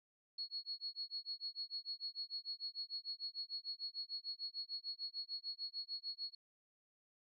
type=tone with tremolo; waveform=sine; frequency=4343 Hz; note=C#8; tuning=36 cents flat; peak=-39 dBFS; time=0.38-6.35 s; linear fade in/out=5 ms; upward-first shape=sine; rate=6.7 Hz; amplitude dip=100%; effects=none